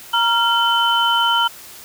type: tone cluster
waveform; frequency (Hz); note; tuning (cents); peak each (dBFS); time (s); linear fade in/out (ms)
sine; 939 / 1384 / 3052; A#5 / F6 / G7; +12 / -16 / -47; -18; 0.13-1.48; 10
effects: white hiss -39 dBFS RMS until 1.84 s